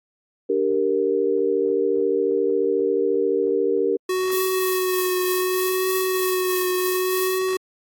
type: chord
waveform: sine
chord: G minor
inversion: second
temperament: equal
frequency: 293.7 / 392 / 466.2 Hz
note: D4 / G4 / Bb4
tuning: 0 / 0 / 0 cents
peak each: -27 / -21 / -21 dBFS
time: 0.49-3.97 s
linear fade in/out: 10 ms
type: tone with vibrato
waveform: square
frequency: 370 Hz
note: F#4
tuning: in tune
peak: -21 dBFS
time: 4.09-7.57 s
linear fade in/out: 5 ms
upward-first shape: triangle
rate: 0.67 Hz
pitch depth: 24 cents each way
type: noise with tremolo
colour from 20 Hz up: violet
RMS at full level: -27 dBFS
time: 4.31-7.39 s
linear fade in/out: 10 ms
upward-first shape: sine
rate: 3.2 Hz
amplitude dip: 40%
effects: AAC 64 kbps